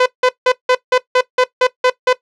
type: tone bursts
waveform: sawtooth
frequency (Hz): 505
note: B4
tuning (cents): +39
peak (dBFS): -5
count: 10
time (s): 0-2.13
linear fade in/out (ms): 5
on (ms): 60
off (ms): 170
effects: noise-tail reverb RT60 0.1 s tail -17 dB re dry + low-pass 4000 Hz 12 dB/octave